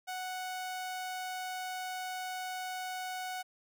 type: tone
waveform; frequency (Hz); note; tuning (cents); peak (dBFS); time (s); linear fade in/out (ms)
sawtooth; 740; F#5; 0; -33; 0.07-3.43; 20
effects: none